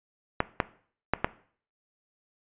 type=clicks; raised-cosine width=0.5 ms; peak=-7 dBFS; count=4; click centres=0.404 / 0.602 / 1.136 / 1.245 s; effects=noise-tail reverb RT60 0.5 s tail -17 dB re dry + resampled to 8000 Hz